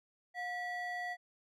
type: ring-modulated tone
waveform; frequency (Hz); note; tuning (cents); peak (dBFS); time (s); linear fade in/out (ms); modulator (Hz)
triangle; 1331; E6; +16; -32; 0.34-1.17; 50; 615
effects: none

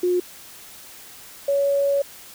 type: tone pair in turn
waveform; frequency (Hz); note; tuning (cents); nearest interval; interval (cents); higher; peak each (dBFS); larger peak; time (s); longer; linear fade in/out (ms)
sine; 358.4 / 560.8; F4 / C#5; +45 / +20; minor sixth; 775; second; -17; neither; 0.03-0.2 / 1.48-2.02; second; 5
effects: white hiss -43 dBFS RMS until 2.34 s

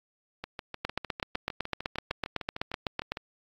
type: two click trains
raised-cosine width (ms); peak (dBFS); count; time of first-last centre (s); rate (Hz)
0.3; -13 / -20; 19 / 19; 0.85-3.12 / 0.44-3.171; 7.93 / 6.59
effects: AAC 64 kbps

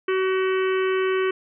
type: harmonic tone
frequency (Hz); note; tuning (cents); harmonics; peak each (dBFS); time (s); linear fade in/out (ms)
377.5; F#4; +35; 1 / 3 / 4 / 5 / 6 / 7 / 8; -20 / -30 / -32 / -34 / -36 / -37 / -38; 0.08-1.31; 5
effects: none

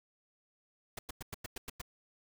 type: noise bursts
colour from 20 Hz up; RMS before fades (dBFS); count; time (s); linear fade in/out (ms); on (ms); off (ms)
pink; -41; 8; 0.97-1.816; 5; 20; 98
effects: none

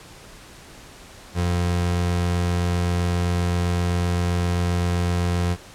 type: tone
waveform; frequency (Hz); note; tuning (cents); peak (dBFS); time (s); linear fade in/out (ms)
30% pulse; 87.7; F2; +8; -17; 1.34-5.57; 50
effects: pink hiss -44 dBFS RMS until 5.74 s + low-pass 10000 Hz 12 dB/octave

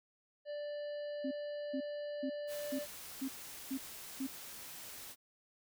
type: harmonic tone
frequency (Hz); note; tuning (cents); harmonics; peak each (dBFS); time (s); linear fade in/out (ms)
587.3; D5; 0; 1 / 3 / 5 / 7 / 8; -39 / -55 / -59 / -61 / -63; 0.45-2.87; 50
type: tone bursts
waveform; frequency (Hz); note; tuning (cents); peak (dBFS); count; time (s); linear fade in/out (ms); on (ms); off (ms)
sine; 267; C4; +35; -35; 7; 1.24-4.271; 10; 73; 420
type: noise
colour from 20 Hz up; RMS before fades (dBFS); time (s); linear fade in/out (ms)
white; -49; 2.47-5.16; 50
effects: none

